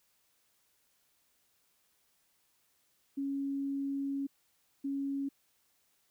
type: tone bursts at uneven times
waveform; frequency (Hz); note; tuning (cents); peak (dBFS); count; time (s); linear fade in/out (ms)
sine; 276.8; C#4; -2; -32; 2; 3.17-4.27 / 4.84-5.29; 10
effects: white hiss -73 dBFS RMS until 6.1 s